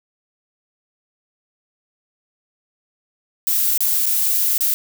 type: noise with dropouts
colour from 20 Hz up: violet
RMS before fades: -18 dBFS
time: 3.47-4.74 s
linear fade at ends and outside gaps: 0 ms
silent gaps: 3.777-3.806 / 4.057-4.065 / 4.579-4.608 s
effects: none